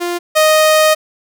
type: tone pair in turn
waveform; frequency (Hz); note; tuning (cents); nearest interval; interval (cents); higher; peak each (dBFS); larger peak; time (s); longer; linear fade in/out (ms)
sawtooth; 349.2 / 622.2; F4 / D#5; 0 / 0; minor seventh; 1000; second; -13 / -4; second; 0-0.19 / 0.35-0.95; second; 20
effects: none